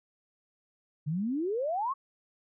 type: exponential sweep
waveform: sine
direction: up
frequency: 141.1 to 1136 Hz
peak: -28 dBFS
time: 1.06-1.94 s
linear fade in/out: 20 ms
effects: none